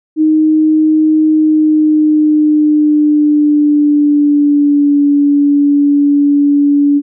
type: tone with pitch glide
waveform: sine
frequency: 311.1 to 286.9 Hz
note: D#4 to D4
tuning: 0 to -40 cents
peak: -6 dBFS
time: 0.16-7.02 s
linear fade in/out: 50 ms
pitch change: -140 cents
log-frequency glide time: 1.28-5.03 s
effects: none